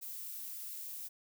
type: noise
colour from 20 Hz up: violet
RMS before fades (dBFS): -44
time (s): 0.01-1.09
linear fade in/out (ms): 20
effects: none